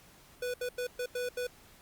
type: tone bursts at uneven times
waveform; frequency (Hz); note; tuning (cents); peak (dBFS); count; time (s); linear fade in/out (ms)
square; 493.9; B4; 0; -33; 6; 0.42-0.54 / 0.61-0.69 / 0.78-0.87 / 0.99-1.06 / 1.15-1.29 / 1.37-1.47; 5
effects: pink hiss -58 dBFS RMS until 1.81 s + Opus 48 kbps